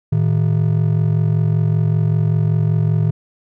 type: ring-modulated tone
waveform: triangle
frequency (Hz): 133.6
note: C3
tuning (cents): +36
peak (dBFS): -8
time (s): 0.12-3.11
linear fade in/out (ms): 5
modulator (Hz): 22.6
effects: none